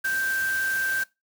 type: tone in noise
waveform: sine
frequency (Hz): 1568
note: G6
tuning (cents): 0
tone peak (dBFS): -23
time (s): 0.04-1.04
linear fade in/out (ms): 10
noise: white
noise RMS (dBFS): -36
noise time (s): 0.04-1.04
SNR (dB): +10
effects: noise-tail reverb RT60 0.2 s tail -19 dB re dry